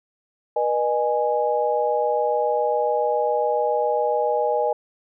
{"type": "tone cluster", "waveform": "sine", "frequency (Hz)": [482.8, 610, 830], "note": ["B4", "D#5", "G#5"], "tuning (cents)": [-39, -34, -1], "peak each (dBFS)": -23, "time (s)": [0.56, 4.73], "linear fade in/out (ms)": 5, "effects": []}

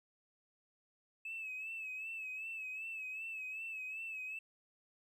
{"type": "tone with vibrato", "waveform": "triangle", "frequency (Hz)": 2597, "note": "E7", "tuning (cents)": -26, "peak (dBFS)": -38, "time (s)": [1.25, 4.39], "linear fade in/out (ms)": 5, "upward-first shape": "sine", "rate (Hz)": 2.6, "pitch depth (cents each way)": 57, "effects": ["tanh soft clip ceiling -38 dBFS"]}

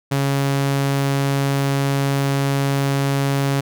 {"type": "tone", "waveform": "sawtooth", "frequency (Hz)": 138.59, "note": "C#3", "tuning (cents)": 0, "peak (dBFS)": -13, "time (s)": [0.11, 3.61], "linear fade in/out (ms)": 10, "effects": []}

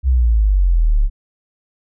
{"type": "exponential sweep", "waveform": "sine", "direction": "down", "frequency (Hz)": [67.3, 33.8], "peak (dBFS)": -10, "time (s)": [0.03, 1.1], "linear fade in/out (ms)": 50, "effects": []}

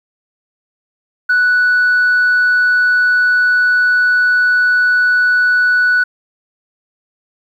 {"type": "tone", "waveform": "sine", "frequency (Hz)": 1480, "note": "F#6", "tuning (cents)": 0, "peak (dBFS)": -7, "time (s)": [1.29, 6.04], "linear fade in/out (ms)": 10, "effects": ["tanh soft clip ceiling -7 dBFS", "8-bit"]}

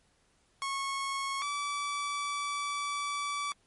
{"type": "tone pair in turn", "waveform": "sawtooth", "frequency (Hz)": [1096, 1153.3], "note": ["C#6", "D6"], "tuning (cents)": [-20, -32], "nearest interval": "minor second", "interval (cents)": 88, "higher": "second", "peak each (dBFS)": -28, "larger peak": "neither", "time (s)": [[0.62, 1.42], [1.42, 3.52]], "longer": "second", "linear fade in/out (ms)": 0, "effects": ["pink hiss -69 dBFS RMS until 3.66 s", "MP3 48 kbps"]}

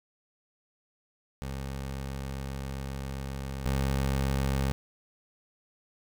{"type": "tone pair in turn", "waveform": "20% pulse", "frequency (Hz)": [67.5, 67.5], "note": ["C#2", "C#2"], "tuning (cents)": [-45, -45], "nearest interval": "unison", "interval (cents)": 0, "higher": "neither", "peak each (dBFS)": [-29, -21], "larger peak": "second", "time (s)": [[1.42, 3.66], [3.66, 4.72]], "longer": "first", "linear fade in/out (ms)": 0, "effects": ["9-bit"]}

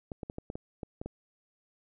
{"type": "clicks", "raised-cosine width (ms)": 2, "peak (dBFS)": -24, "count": 9, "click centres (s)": [0.118, 0.232, 0.299, 0.384, 0.501, 0.555, 0.832, 1.015, 1.06], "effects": []}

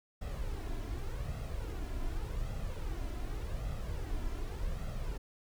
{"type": "noise with flanger", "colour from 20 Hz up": "brown", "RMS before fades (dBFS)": -37, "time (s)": [0.21, 5.18], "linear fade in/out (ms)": 10, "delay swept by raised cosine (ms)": [1.5, 3], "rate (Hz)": 0.86, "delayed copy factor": 0.55, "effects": []}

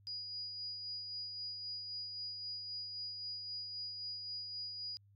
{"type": "tone with tremolo", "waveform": "sine", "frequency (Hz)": 4900, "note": "D#8", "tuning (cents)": -27, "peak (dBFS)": -39, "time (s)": [0.07, 4.97], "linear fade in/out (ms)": 0, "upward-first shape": "sine", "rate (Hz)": 3.8, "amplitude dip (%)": 35, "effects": ["added 100 Hz sine -62 dBFS peak until 5.15 s", "MP3 96 kbps"]}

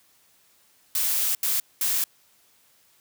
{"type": "noise bursts at uneven times", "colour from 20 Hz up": "blue", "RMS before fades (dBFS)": -24, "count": 3, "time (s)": [[0.95, 1.35], [1.43, 1.6], [1.81, 2.04]], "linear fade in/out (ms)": 2, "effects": ["white hiss -61 dBFS RMS until 3 s", "high-pass 60 Hz 12 dB/octave"]}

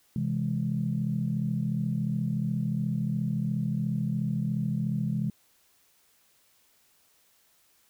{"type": "chord", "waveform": "sine", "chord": "C augmented", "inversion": "none", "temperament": "equal", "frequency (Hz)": [130.81, 164.81, 207.7], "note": ["C3", "E3", "G#3"], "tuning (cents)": [0, 0, 0], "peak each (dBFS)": -30, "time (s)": [0.16, 5.3], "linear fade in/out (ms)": 2, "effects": ["tanh soft clip ceiling -16 dBFS", "white hiss -65 dBFS RMS until 7.89 s"]}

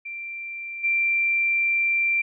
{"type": "tone with level steps", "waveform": "sine", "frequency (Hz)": 2359, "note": "D7", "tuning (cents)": 7, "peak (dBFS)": [-31, -19], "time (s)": [0.05, 2.22], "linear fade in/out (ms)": 10, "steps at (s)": 0.83, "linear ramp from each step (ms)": 20, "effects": []}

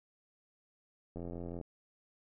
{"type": "click train", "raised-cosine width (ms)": 2, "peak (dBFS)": -30, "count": 40, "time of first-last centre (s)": [1.16, 1.612], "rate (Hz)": 86.2, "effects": []}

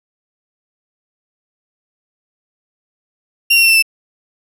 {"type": "tone with pitch steps", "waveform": "35% pulse", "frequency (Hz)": [2767, 2737, 2707, 2677, 2648], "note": ["F7", "F7", "E7", "E7", "E7"], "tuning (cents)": [-17, -36, 45, 26, 7], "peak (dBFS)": -6, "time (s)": [3.5, 3.825], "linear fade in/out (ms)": 10, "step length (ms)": 65, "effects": []}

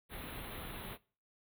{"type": "band-stop noise", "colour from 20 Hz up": "pink", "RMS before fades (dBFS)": -45, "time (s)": [0.09, 0.98], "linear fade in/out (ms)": 50, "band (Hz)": [4000, 9800], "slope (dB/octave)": 96, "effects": ["noise-tail reverb RT60 0.4 s tail -22 dB re dry"]}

